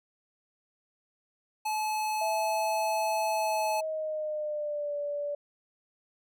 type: tone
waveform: square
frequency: 860 Hz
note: A5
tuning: 40 cents flat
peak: -29 dBFS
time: 1.65-3.81 s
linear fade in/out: 10 ms
type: tone with pitch glide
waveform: sine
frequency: 659.3 to 580.6 Hz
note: E5 to D5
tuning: 0 to -20 cents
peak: -30 dBFS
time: 2.21-5.35 s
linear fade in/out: 5 ms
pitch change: -220 cents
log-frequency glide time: 3.29-4.96 s
effects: none